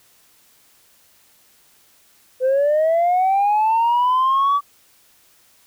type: linear sweep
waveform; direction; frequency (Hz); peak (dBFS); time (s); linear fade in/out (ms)
sine; up; 505 to 1155; -12; 2.4-4.61; 50
effects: tanh soft clip ceiling -12 dBFS + white hiss -55 dBFS RMS until 5.66 s